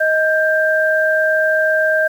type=tone pair together; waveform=sine; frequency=627.5 / 1582 Hz; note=D#5 / G6; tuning=+15 / +15 cents; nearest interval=octave + major third; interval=1600 cents; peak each=-15 dBFS; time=0-2.08 s; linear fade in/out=10 ms; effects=7-bit